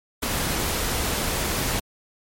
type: noise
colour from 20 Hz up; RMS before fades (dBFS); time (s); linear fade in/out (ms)
pink; -25; 0.22-1.8; 10
effects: MP3 64 kbps